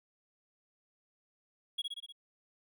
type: tone with echo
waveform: triangle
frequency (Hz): 3322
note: G#7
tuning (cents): 0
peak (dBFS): -30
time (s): 1.78-1.82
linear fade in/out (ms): 10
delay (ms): 61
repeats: 5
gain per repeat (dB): -3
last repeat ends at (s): 2.125
effects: none